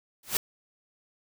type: noise with exponential growth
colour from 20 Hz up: white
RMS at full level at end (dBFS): -21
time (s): 0.23-0.37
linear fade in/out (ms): 2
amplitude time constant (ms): 30
effects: none